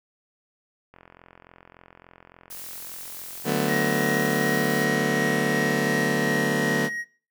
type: click train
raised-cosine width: 0.5 ms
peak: -32 dBFS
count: 120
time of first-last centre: 0.94-3.676 s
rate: 43.5 Hz
type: noise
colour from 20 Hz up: blue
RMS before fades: -38 dBFS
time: 2.5-4.85 s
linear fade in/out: 10 ms
type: chord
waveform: 20% pulse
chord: B minor seventh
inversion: first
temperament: just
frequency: 148.16 / 185.21 / 222.2 / 246.9 Hz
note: D3 / F#3 / A3 / B3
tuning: +16 / +2 / +17 / 0 cents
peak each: -23 dBFS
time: 3.44-6.9 s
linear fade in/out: 50 ms
type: tone with tremolo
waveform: triangle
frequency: 1887 Hz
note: A#6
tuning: 21 cents sharp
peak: -24 dBFS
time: 3.67-7.05 s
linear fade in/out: 50 ms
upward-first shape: sine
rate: 2.7 Hz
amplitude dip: 30%
effects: noise-tail reverb RT60 0.4 s tail -20 dB re dry